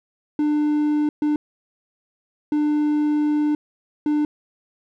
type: tone bursts at uneven times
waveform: triangle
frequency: 298.6 Hz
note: D4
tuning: 29 cents sharp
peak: -15 dBFS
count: 4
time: 0.39-1.09 / 1.22-1.36 / 2.52-3.55 / 4.06-4.25 s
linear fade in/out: 2 ms
effects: none